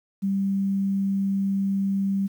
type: tone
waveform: sine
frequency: 196 Hz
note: G3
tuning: in tune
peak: -21 dBFS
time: 0.22-2.28 s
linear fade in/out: 20 ms
effects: 9-bit